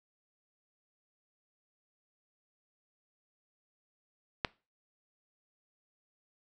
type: click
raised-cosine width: 0.3 ms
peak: -12 dBFS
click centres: 4.448 s
effects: noise-tail reverb RT60 0.3 s tail -22 dB re dry